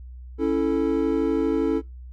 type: chord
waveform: triangle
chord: A major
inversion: first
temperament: equal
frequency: 277.2 / 329.6 / 440 Hz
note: C#4 / E4 / A4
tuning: 0 / 0 / 0 cents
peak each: -22 dBFS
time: 0.38-1.82 s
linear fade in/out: 50 ms
effects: noise-tail reverb RT60 0.2 s tail -21 dB re dry + added 62 Hz sine -37 dBFS peak until 2.12 s